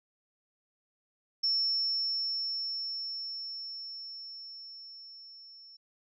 sine tone with level ramp, 5400 Hz, E8, 41 cents sharp, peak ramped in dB -25 to -50 dBFS, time 1.43-5.77 s, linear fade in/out 10 ms, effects none

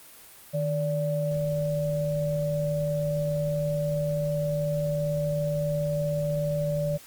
sine tone pair together, 153.8 / 580.3 Hz, D#3 / D5, -20 / -21 cents, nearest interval octave + major seventh, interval 2299 cents, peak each -27 dBFS, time 0.53-6.98 s, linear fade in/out 20 ms, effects white hiss -49 dBFS RMS until 7.06 s + Opus 32 kbps

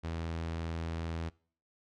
sawtooth tone, 82.41 Hz, E2, in tune, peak -31 dBFS, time 0.03-1.3 s, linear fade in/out 20 ms, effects noise-tail reverb RT60 0.5 s tail -24 dB re dry + low-pass 5000 Hz 12 dB/octave

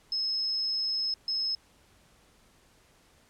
sine tone bursts at uneven times, 5180 Hz, E8, 31 cents flat, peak -27 dBFS, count 2, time 0.12-1.14 / 1.28-1.55 s, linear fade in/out 2 ms, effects pink hiss -62 dBFS RMS until 3.29 s + low-pass 11000 Hz 12 dB/octave

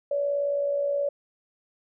sine tone with amplitude modulation, 570 Hz, C#5, 48 cents sharp, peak -21 dBFS, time 0.11-1.09 s, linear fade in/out 5 ms, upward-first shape sine, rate 58.9 Hz, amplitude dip 45%, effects none

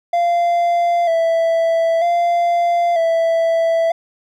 triangle tone with vibrato, 676 Hz, E5, 43 cents sharp, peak -11 dBFS, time 0.13-3.92 s, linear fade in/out 5 ms, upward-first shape square, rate 0.53 Hz, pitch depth 39 cents each way, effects none

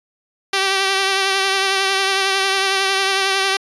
5% pulse tone with vibrato, 387.6 Hz, G4, 20 cents flat, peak -4 dBFS, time 0.53-3.57 s, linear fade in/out 5 ms, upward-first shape triangle, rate 11 Hz, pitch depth 32 cents each way, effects resampled to 22050 Hz

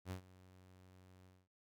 sawtooth tone with ADSR envelope, 92.5 Hz, F#2, in tune, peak -37 dBFS, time 0.05-1.48 s, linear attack 61 ms, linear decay 98 ms, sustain -20 dB, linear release 220 ms, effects none

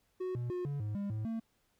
triangle tone with pitch steps, 368.9 / 121.1 / 359.6 / 142.7 / 105.5 / 201.2 / 108.5 / 225.8 Hz, F#4 / B2 / F#4 / D3 / G#2 / G3 / A2 / A3, -5 / -34 / -49 / -49 / +28 / +45 / -24 / +45 cents, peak -32 dBFS, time 0.2-1.4 s, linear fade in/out 10 ms, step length 150 ms, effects pink hiss -75 dBFS RMS until 1.79 s

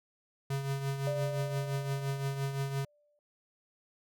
square tone with tremolo, 137.5 Hz, C#3, 14 cents flat, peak -30 dBFS, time 0.5-2.85 s, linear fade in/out 5 ms, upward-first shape triangle, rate 5.8 Hz, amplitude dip 60%
sine tone with exponential decay, 589 Hz, D5, 5 cents sharp, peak -31 dBFS, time 1.07-3.19 s, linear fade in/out 1 ms, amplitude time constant 460 ms
effects none

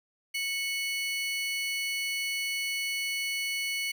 35% pulse tone pair together, 2207 / 2960 Hz, C#7 / F#7, -8 / 0 cents, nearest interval perfect fourth, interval 508 cents, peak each -29 / -34 dBFS, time 0.34-3.92 s, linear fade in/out 10 ms, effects none

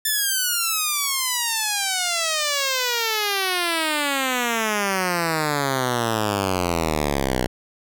5% pulse exponential sweep, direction down, 1774 to 60.7 Hz, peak -9 dBFS, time 0.05-7.47 s, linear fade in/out 5 ms, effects none

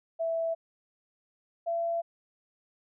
sine tone pair in turn, 659.3 / 675.1 Hz, E5 / E5, 0 / +41 cents, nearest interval unison, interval 41 cents, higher second, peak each -27 dBFS, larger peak neither, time 0.19-0.55 / 1.66-2.02 s, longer neither, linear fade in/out 20 ms, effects none

